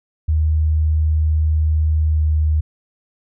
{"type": "tone with pitch glide", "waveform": "sine", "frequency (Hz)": [77.78, 77.11], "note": ["D#2", "D#2"], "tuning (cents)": [0, -15], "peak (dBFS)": -13, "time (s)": [0.28, 2.61], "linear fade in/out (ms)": 10, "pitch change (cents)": -15, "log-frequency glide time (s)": [2.11, 2.22], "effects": []}